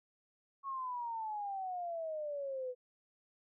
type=exponential sweep; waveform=sine; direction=down; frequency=1108.7 to 493.9 Hz; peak=-37 dBFS; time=0.63-2.75 s; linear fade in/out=50 ms; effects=none